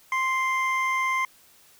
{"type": "tone pair together", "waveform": "triangle", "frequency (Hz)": [1047.1, 2093], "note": ["C6", "C7"], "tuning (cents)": [1, 0], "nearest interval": "octave", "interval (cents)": 1199, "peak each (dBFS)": [-23, -24], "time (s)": [0.12, 1.25], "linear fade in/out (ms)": 2, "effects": ["white hiss -56 dBFS RMS until 1.79 s"]}